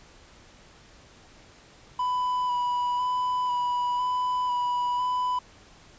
triangle tone with vibrato, 989 Hz, B5, 2 cents sharp, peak -22 dBFS, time 1.99-5.39 s, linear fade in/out 5 ms, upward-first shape square, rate 1 Hz, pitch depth 14 cents each way, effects pink hiss -53 dBFS RMS until 5.98 s + resampled to 16000 Hz

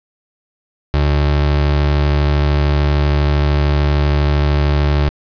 30% pulse tone, 73 Hz, D2, 10 cents flat, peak -9 dBFS, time 0.94-5.09 s, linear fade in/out 0 ms, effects resampled to 11025 Hz + 7-bit

